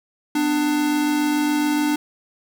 square tone pair together, 250 / 297.1 Hz, B3 / D4, +21 / +20 cents, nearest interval minor third, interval 299 cents, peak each -28 / -19 dBFS, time 0.35-1.96 s, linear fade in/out 5 ms, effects 9-bit

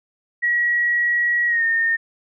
sine tone with pitch glide, 1915 to 1829.6 Hz, A#6 to A#6, +46 to -33 cents, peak -16 dBFS, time 0.42-1.97 s, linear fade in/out 20 ms, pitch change -79 cents, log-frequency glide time 1.47-1.63 s, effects none

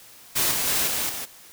white noise with level steps, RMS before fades -22 / -25 / -23 / -26 / -32 dBFS, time 0.35-1.26 s, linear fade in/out 20 ms, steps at 0.51 / 0.67 / 0.87 / 1.09 s, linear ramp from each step 5 ms, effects white hiss -48 dBFS RMS until 1.52 s

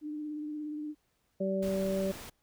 sine tone with vibrato, 301 Hz, D4, 43 cents sharp, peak -35 dBFS, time 0.01-0.95 s, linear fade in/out 50 ms, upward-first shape sine, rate 17 Hz, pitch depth 22 cents each way
harmonic tone, 192.6 Hz, G3, 30 cents flat, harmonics 1 / 2 / 3, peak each -32 / -35 / -32 dBFS, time 1.4-2.12 s, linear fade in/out 10 ms
pink noise, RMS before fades -45 dBFS, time 1.62-2.3 s, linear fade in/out 10 ms
effects pink hiss -75 dBFS RMS until 2.42 s

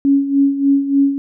sine tone with tremolo, 277.9 Hz, C#4, 4 cents sharp, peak -8 dBFS, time 0.05-1.18 s, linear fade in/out 0 ms, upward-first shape sine, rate 3.4 Hz, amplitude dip 70%, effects none

